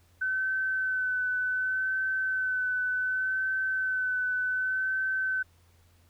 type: tone with vibrato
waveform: sine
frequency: 1519 Hz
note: F#6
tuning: 45 cents sharp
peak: -26 dBFS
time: 0.21-5.43 s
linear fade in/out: 10 ms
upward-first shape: sine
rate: 0.67 Hz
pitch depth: 20 cents each way
effects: added 86 Hz sine -60 dBFS peak until 6.09 s + pink hiss -66 dBFS RMS until 6.09 s